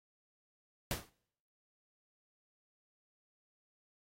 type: noise with exponential decay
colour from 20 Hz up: pink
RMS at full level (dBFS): -32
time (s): 0.91-1.1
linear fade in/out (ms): 1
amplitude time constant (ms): 40
effects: noise-tail reverb RT60 0.7 s tail -26 dB re dry + AAC 48 kbps